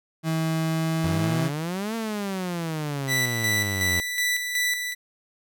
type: tone with pitch glide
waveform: 35% pulse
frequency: 161 to 162.31 Hz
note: E3 to E3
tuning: -41 to -27 cents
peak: -21 dBFS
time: 0.23-1.51 s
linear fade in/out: 50 ms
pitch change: +14 cents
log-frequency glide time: 0.67-1.14 s
type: exponential two-way sweep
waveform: sawtooth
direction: up then down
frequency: 86.5 to 230.2 to 86.5 Hz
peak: -23 dBFS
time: 1.04-4 s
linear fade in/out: 0 ms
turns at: 1.95 s
type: tone with tremolo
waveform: sawtooth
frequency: 1975.5 Hz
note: B6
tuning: in tune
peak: -18 dBFS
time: 3.07-4.95 s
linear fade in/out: 50 ms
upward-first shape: square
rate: 2.7 Hz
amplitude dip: 50%
effects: none